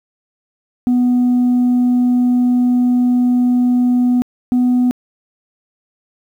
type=tone pair in turn; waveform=sine; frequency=246.9 / 248.2 Hz; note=B3 / B3; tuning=0 / +9 cents; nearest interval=unison; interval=9 cents; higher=second; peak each=-8 dBFS; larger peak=neither; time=0.87-4.22 / 4.52-4.91 s; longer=first; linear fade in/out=0 ms; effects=tanh soft clip ceiling -9 dBFS + 8-bit